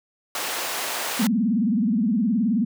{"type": "high-pass noise", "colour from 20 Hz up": "pink", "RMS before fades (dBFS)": -28, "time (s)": [0.35, 1.27], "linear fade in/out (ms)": 2, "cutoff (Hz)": 600, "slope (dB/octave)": 12}
{"type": "tone with vibrato", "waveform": "sine", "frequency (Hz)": 220, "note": "A3", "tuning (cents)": 0, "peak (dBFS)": -18, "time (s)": [1.19, 2.65], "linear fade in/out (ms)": 10, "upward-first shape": "sine", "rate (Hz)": 19, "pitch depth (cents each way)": 220}
{"effects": []}